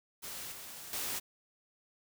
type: noise with level steps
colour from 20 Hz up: white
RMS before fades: -43 / -47 / -37 dBFS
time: 0.22-1.2 s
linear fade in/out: 20 ms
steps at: 0.52 / 0.93 s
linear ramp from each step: 2 ms
effects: none